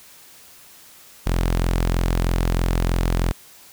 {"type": "tone", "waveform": "sawtooth", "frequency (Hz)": 43.15, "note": "F1", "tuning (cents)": -20, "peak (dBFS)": -14, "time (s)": [1.26, 3.32], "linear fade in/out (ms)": 10, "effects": ["white hiss -47 dBFS RMS until 3.72 s"]}